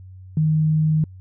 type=tone; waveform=sine; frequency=155.56 Hz; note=D#3; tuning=in tune; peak=-15 dBFS; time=0.37-1.04 s; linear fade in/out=2 ms; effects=added 93 Hz sine -38 dBFS peak until 1.2 s